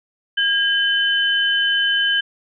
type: tone pair together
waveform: sine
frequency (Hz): 1624 / 3041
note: G#6 / F#7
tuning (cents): -39 / +47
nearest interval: major seventh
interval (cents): 1086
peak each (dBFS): -18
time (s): 0.37-2.21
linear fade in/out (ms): 10
effects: none